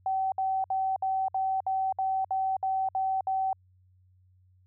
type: tone bursts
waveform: sine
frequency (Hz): 765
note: G5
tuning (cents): -42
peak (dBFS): -25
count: 11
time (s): 0.06-3.53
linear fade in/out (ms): 2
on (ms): 260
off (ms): 61
effects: added 92 Hz sine -59 dBFS peak until 4.66 s